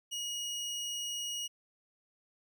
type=tone; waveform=25% pulse; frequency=2892 Hz; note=F#7; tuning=40 cents flat; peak=-32 dBFS; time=0.11-1.48 s; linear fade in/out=20 ms; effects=none